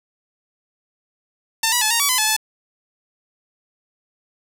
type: tone with pitch steps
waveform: 5% pulse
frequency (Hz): 898 / 973 / 863 / 929 / 1139 / 1015 / 863 / 869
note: A5 / B5 / A5 / A#5 / C#6 / B5 / A5 / A5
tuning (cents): +35 / -26 / -34 / -6 / +47 / +47 / -34 / -22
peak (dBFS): -4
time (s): 1.63-2.366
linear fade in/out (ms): 5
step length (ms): 92
effects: 7-bit